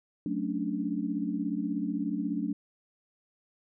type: chord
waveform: sine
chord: D major seventh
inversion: first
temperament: equal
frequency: 185 / 220 / 277.2 / 293.7 Hz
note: F#3 / A3 / C#4 / D4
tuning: 0 / 0 / 0 / 0 cents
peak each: -35 / -34 / -35 / -33 dBFS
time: 0.26-2.53 s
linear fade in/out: 2 ms
effects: none